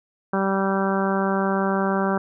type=harmonic tone; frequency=194.1 Hz; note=G3; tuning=17 cents flat; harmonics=1 / 2 / 3 / 4 / 5 / 6 / 7 / 8; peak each=-23 / -26 / -28 / -29 / -30 / -31 / -31 / -32 dBFS; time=0.33-2.18 s; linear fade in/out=5 ms; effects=none